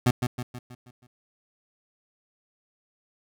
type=tone with echo; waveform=25% pulse; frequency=123.47 Hz; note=B2; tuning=in tune; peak=-14 dBFS; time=0.06-0.11 s; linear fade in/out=5 ms; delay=160 ms; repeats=6; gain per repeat=-6 dB; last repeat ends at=1.07 s; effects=none